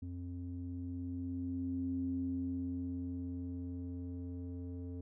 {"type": "tone with low-pass filter sweep", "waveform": "square", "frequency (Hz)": 88.3, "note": "F2", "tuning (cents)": 20, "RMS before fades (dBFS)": -40, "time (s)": [0.02, 5.01], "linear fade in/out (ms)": 5, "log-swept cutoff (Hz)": [220, 350], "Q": 8.2, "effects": []}